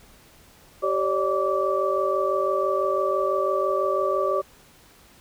sine tone cluster, 385.6 / 552 / 598 / 1158 Hz, G4 / C#5 / D5 / D6, -28 / -7 / +31 / -25 cents, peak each -26 dBFS, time 0.82-4.42 s, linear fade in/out 20 ms, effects pink hiss -53 dBFS RMS until 5.2 s

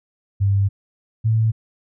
sine tone pair in turn, 99.1 / 111.24 Hz, G2 / A2, +19 / +19 cents, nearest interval major second, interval 200 cents, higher second, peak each -14 dBFS, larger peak neither, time 0.4-0.69 / 1.24-1.52 s, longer first, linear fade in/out 20 ms, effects none

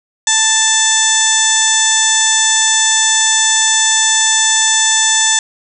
harmonic tone, 883 Hz, A5, 6 cents sharp, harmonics 1 / 2 / 3 / 4 / 5 / 6 / 7 / 8 / 9, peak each -21 / -17 / -28 / -16 / -28 / -24 / -16 / -17 / -16 dBFS, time 0.27-5.39 s, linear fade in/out 2 ms, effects none

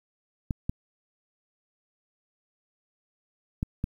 clicks, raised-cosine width 5 ms, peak -15 dBFS, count 4, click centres 0.508 / 0.695 / 3.629 / 3.841 s, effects 9-bit

